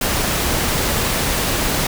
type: noise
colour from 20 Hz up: pink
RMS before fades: -19 dBFS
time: 0.01-1.87 s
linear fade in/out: 5 ms
effects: none